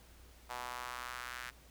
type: tone with high-pass filter sweep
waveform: sawtooth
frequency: 123.47 Hz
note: B2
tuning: in tune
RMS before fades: -44 dBFS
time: 0.49-1.51 s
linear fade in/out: 20 ms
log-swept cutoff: 860 to 1600 Hz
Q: 2.2
effects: added 59 Hz sine -59 dBFS peak until 1.7 s + pink hiss -62 dBFS RMS until 1.7 s